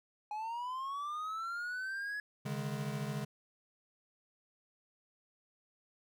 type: linear sweep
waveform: triangle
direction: up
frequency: 832 to 1693 Hz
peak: -35 dBFS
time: 0.31-2.2 s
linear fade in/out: 2 ms
type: chord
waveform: square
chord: C# suspended second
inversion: none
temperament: equal with one note detuned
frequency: 138.59 / 152.45 / 207.7 Hz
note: C#3 / D#3 / G#3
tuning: 0 / -35 / 0 cents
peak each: -40 / -42 / -42 dBFS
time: 2.45-3.25 s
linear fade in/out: 10 ms
effects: none